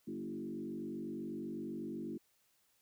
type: tone with frequency modulation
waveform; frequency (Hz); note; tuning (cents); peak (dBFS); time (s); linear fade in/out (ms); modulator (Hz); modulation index
sine; 278.8; C#4; +10; -39; 0.07-2.18; 10; 48; 1.8
effects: white hiss -74 dBFS RMS until 2.81 s